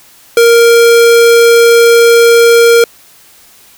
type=tone; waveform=square; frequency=466.8 Hz; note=A#4; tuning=2 cents sharp; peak=-3 dBFS; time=0.37-2.84 s; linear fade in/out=2 ms; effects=white hiss -41 dBFS RMS until 3.77 s